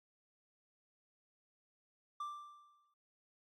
triangle tone with exponential decay, 1178 Hz, D6, 5 cents sharp, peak -36 dBFS, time 2.2-2.94 s, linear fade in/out 5 ms, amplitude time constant 160 ms, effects AAC 48 kbps

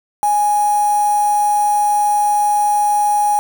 sine tone with quantisation, 831 Hz, G#5, 1 cent sharp, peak -12 dBFS, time 0.23-3.39 s, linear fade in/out 0 ms, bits 4, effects none

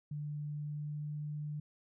sine tone with pitch glide, 148.1 to 149.22 Hz, D3 to D3, +15 to +28 cents, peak -37 dBFS, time 0.11-1.6 s, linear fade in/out 5 ms, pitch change +13 cents, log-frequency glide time 0.57-1.14 s, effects none

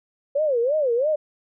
sine tone with vibrato, 538 Hz, C5, 48 cents sharp, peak -18 dBFS, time 0.35-1.16 s, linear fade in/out 10 ms, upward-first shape sine, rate 3 Hz, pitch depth 260 cents each way, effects none

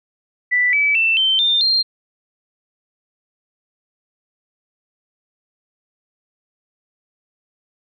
sine tone with pitch steps, 1977 / 2297 / 2670 / 3102 / 3605 / 4189 Hz, B6 / D7 / E7 / G7 / A7 / C8, +1 / -39 / +22 / -19 / +41 / +1 cents, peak -13 dBFS, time 0.51-1.83 s, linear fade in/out 20 ms, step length 220 ms, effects none

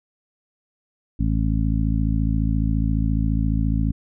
harmonic tone, 54.5 Hz, A1, 16 cents flat, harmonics 1 / 2 / 3 / 4 / 5, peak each -21 / -24 / -26 / -27 / -28 dBFS, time 1.19-3.92 s, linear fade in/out 10 ms, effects none

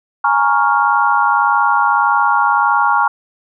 sine chord, Bb minor seventh, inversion third, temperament equal, 830.6 / 932.3 / 1108.7 / 1396.9 Hz, Ab5 / Bb5 / Db6 / F6, 0 / 0 / 0 / 0 cents, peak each -16 dBFS, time 0.24-3.08 s, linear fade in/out 5 ms, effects none

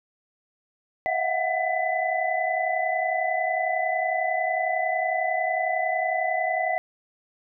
sine tone cluster, 647 / 718 / 749 / 2001 Hz, E5 / F5 / F#5 / B6, -32 / +48 / +21 / +22 cents, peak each -28 dBFS, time 1.06-6.78 s, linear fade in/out 0 ms, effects none

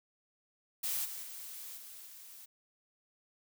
blue noise with level steps, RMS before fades -35 / -43 / -46 / -50 / -52 dBFS, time 0.83-2.46 s, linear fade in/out 10 ms, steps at 1.04 / 1.22 / 1.76 / 2.05 s, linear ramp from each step 20 ms, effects none

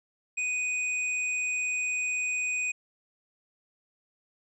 square tone, 2489 Hz, D#7, in tune, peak -28 dBFS, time 0.37-2.72 s, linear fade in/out 10 ms, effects resampled to 22050 Hz

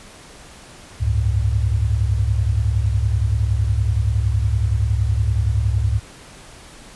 sine tone cluster, 69.3 / 95.9 / 106.6 Hz, C#2 / G2 / G#2, 0 / -37 / +46 cents, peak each -19 / -23 / -19 dBFS, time 1-6 s, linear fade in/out 20 ms, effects pink hiss -42 dBFS RMS until 6.95 s + resampled to 24000 Hz

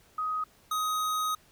sine / square tone pair in turn, 1256 / 1256 Hz, D#6 / D#6, +16 / +16 cents, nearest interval unison, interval 0 cents, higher neither, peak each -28 dBFS, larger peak neither, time 0.18-0.44 / 0.71-1.35 s, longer second, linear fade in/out 5 ms, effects pink hiss -61 dBFS RMS until 1.51 s

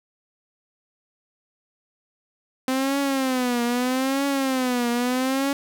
sawtooth tone with vibrato, 258 Hz, C4, 24 cents flat, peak -17 dBFS, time 2.68-5.53 s, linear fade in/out 2 ms, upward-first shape triangle, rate 0.79 Hz, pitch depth 150 cents each way, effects none

